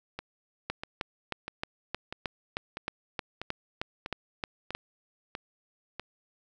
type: two click trains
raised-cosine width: 0.3 ms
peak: -15 / -20 dBFS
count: 14 / 10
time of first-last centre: 0.7-4.75 / 0.19-5.996 s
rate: 3.21 / 1.55 Hz
effects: none